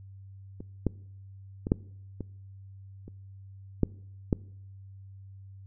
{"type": "clicks", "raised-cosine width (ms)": 3, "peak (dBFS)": [-26, -12, -19, -8, -22, -30, -9, -10], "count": 8, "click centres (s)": [0.605, 0.867, 1.669, 1.719, 2.207, 3.08, 3.833, 4.328], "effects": ["noise-tail reverb RT60 0.7 s tail -23 dB re dry", "added 97 Hz sine -45 dBFS peak until 5.66 s"]}